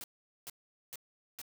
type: noise bursts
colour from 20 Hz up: white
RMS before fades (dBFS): -44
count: 4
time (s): 0.01-1.416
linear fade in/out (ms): 0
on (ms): 29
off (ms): 430
effects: none